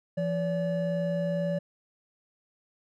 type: tone pair together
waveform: triangle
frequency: 170.65 / 574 Hz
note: F3 / D5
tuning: -40 / -40 cents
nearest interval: octave + major sixth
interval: 2100 cents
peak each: -27 dBFS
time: 0.17-1.59 s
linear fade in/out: 10 ms
effects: none